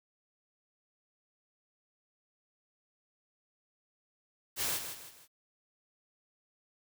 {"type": "noise with echo", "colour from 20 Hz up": "white", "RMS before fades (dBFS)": -33, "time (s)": [4.56, 4.8], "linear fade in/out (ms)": 50, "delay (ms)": 160, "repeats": 3, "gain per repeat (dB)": -8, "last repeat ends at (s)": 5.28, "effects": []}